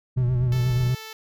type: low-pass noise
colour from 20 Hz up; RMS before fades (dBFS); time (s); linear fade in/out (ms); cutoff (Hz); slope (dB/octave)
pink; -33; 0.16-0.91; 5; 180; 24
type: tone with vibrato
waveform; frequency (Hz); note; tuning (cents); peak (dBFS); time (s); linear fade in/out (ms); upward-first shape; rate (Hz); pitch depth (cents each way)
triangle; 124.3; B2; +12; -17; 0.17-0.95; 5; sine; 8.3; 53
type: tone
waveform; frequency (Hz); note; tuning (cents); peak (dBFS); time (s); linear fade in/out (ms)
5% pulse; 440; A4; 0; -25; 0.52-1.13; 2
effects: none